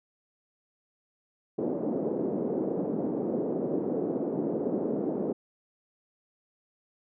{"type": "band-pass noise", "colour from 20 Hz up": "white", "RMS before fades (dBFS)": -30, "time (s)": [1.58, 5.33], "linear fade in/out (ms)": 10, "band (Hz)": [190, 470], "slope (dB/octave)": 24, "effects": []}